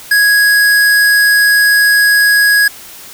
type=tone; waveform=square; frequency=1661.2 Hz; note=G#6; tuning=in tune; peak=-7 dBFS; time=0.11-2.68 s; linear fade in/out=5 ms; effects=white hiss -33 dBFS RMS until 3.13 s